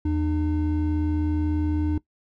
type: tone pair together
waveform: triangle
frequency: 80.9 / 302.7 Hz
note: E2 / D#4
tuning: -32 / -48 cents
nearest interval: octave + major seventh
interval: 2284 cents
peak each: -22 dBFS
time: 0.05-1.98 s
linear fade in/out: 5 ms
effects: noise-tail reverb RT60 0.1 s tail -19 dB re dry